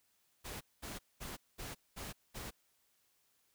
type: noise bursts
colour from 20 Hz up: pink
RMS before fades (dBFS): -45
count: 6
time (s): 0.44-2.51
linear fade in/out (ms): 20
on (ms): 170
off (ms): 210
effects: white hiss -75 dBFS RMS until 3.54 s